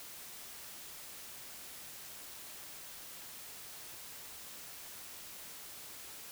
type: silence
effects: white hiss -49 dBFS RMS until 6.31 s